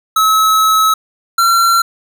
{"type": "tone pair in turn", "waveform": "square", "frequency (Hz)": [1292, 1363.3], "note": ["E6", "F6"], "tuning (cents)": [-35, -42], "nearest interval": "minor second", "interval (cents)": 93, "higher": "second", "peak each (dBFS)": [-9, -9], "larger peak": "neither", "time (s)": [[0.16, 0.94], [1.38, 1.82]], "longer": "first", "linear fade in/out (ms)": 5, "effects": []}